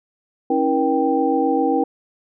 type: tone cluster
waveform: sine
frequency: 274.3 / 321.8 / 477.7 / 785 Hz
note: C#4 / E4 / A#4 / G5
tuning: -18 / -42 / +42 / +2 cents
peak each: -21 dBFS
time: 0.5-1.84 s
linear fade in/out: 5 ms
effects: none